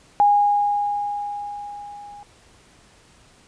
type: tone with level ramp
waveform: sine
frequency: 820 Hz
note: G#5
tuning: 22 cents flat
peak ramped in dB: -11 to -38 dBFS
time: 0.2-2.23 s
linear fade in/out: 0 ms
effects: pink hiss -53 dBFS RMS until 3.47 s + resampled to 22050 Hz